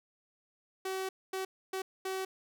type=tone bursts at uneven times; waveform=sawtooth; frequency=379.7 Hz; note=F#4; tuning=45 cents sharp; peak=-30 dBFS; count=4; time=0.85-1.09 / 1.33-1.45 / 1.73-1.82 / 2.05-2.25 s; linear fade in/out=5 ms; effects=none